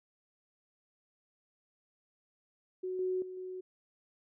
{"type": "tone with level steps", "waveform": "sine", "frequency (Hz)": 370, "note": "F#4", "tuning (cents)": 0, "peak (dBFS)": [-34, -30, -41, -39], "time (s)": [2.83, 3.61], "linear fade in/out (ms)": 10, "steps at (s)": [2.99, 3.22, 3.37], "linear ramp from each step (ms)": 2, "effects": []}